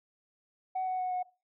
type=tone with pitch steps; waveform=sine; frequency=749 / 742.5 / 736.1 / 729.8 Hz; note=F#5 / F#5 / F#5 / F#5; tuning=+21 / +6 / -9 / -24 cents; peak=-28 dBFS; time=0.75-1.23 s; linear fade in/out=10 ms; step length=120 ms; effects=noise-tail reverb RT60 0.3 s tail -21 dB re dry + tanh soft clip ceiling -27 dBFS